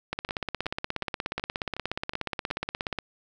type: two click trains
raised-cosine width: 0.3 ms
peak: -13 / -20 dBFS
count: 49 / 7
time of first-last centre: 0.13-2.987 / 0.29-2.504 s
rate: 16.8 / 2.71 Hz
effects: none